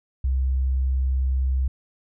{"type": "tone", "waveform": "sine", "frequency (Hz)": 65.41, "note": "C2", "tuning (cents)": 0, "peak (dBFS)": -19, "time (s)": [0.24, 1.68], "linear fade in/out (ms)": 5, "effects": []}